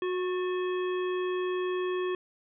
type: harmonic tone with a mistuned harmonic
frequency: 365.4 Hz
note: F#4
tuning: 22 cents flat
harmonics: 1 / 3 / 5 / 7 / 9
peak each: -28 / -38 / -42 / -45 / -47 dBFS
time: 0.02-2.15 s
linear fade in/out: 2 ms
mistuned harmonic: 5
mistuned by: -47 cents
effects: none